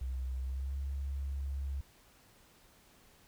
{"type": "tone with pitch glide", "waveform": "sine", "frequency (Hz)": [64.2, 68.81], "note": ["C2", "C#2"], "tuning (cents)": [-32, -12], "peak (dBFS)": -34, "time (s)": [0.01, 1.81], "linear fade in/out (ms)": 5, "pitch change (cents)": 120, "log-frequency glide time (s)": [0.4, 0.77], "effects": ["pink hiss -63 dBFS RMS until 3.27 s"]}